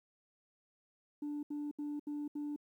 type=tone bursts; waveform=sine; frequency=293.7 Hz; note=D4; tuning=in tune; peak=-35 dBFS; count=5; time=1.22-2.562 s; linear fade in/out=5 ms; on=210 ms; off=73 ms; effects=tanh soft clip ceiling -35 dBFS + 12-bit